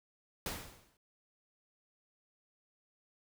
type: noise with exponential decay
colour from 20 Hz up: pink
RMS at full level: -36 dBFS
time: 0.46-0.97 s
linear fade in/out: 2 ms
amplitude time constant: 110 ms
effects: none